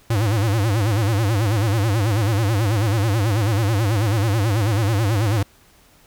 square tone with vibrato, 106.6 Hz, G#2, 46 cents sharp, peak -17 dBFS, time 0.1-5.43 s, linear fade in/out 5 ms, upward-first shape sine, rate 9.2 Hz, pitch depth 170 cents each way, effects pink hiss -53 dBFS RMS until 6.06 s

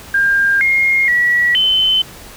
sine tone with pitch steps, 1602 / 2138 / 1933 / 3056 Hz, G6 / C7 / B6 / G7, +37 / +37 / -38 / -45 cents, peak -10 dBFS, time 0.14-2.02 s, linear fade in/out 5 ms, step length 470 ms, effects pink hiss -36 dBFS RMS until 2.36 s

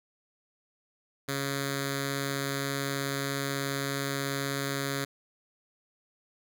5% pulse tone with notch filter, 138.59 Hz, C#3, in tune, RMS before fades -32 dBFS, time 1.28-5.05 s, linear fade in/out 10 ms, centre 850 Hz, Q 0.88, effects none

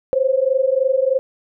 sine tone pair together, 515.8 / 539 Hz, C5 / C#5, -25 / -49 cents, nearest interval minor second, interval 76 cents, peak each -17 dBFS, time 0.13-1.19 s, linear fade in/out 0 ms, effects none

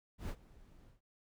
brown noise with ADSR envelope, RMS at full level -37 dBFS, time 0.18-1.01 s, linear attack 110 ms, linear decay 64 ms, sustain -23 dB, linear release 130 ms, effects none

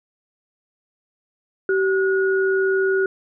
sine tone pair together, 384.1 / 1450.2 Hz, G4 / F#6, -35 / -35 cents, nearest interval octave + major seventh, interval 2300 cents, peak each -17 / -23 dBFS, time 1.69-3.06 s, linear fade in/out 2 ms, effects none

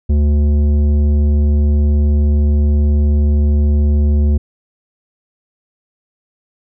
triangle tone with tanh clipping, 73.42 Hz, D2, in tune, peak -11 dBFS, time 0.09-4.38 s, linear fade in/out 10 ms, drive 15 dB, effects none

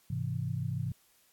sine chord, Ab augmented, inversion none, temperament equal, 103.83 / 130.81 / 164.81 Hz, Ab2 / C3 / E3, 0 / 0 / 0 cents, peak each -36 / -34 / -37 dBFS, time 0.1-0.92 s, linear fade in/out 5 ms, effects white hiss -66 dBFS RMS until 1.32 s + AAC 64 kbps

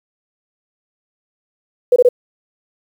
sine tone bursts, 493.9 Hz, B4, in tune, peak -6 dBFS, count 3, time 1.92-2.089 s, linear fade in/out 5 ms, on 41 ms, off 23 ms, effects 7-bit

